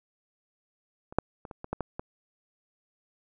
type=clicks; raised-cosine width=1 ms; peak=-29 / -8 / -27 / -27 / -24 / -16 / -16 / -20 dBFS; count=8; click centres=1.125 / 1.186 / 1.452 / 1.512 / 1.644 / 1.73 / 1.807 / 1.995 s; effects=none